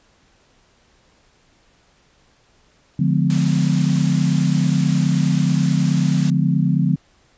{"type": "chord", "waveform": "sine", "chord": "D diminished seventh", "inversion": "none", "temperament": "just", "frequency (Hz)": [146.83, 176.2, 211.4, 253.7], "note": ["D3", "F3", "Ab3", "Cb4"], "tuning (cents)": [0, 16, 31, 47], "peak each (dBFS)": [-18, -18, -24, -23], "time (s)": [2.99, 6.96], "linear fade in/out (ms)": 5}
{"type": "noise", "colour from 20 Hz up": "white", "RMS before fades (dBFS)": -31, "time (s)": [3.3, 6.3], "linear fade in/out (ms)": 0}
{"effects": ["pink hiss -57 dBFS RMS until 7.37 s", "resampled to 16000 Hz"]}